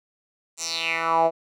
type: tone with band-pass filter sweep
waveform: 10% pulse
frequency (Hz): 164.81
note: E3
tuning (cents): 0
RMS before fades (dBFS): -23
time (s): 0.57-1.31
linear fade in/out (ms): 50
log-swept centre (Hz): 7600 to 580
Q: 4.3
effects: none